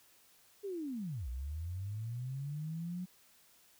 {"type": "linear two-way sweep", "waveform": "sine", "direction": "down then up", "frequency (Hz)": [415.3, 58.27, 184.4], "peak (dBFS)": -37, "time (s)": [0.63, 3.06], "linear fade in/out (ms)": 20, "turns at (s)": 1.28, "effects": ["white hiss -65 dBFS RMS until 3.79 s"]}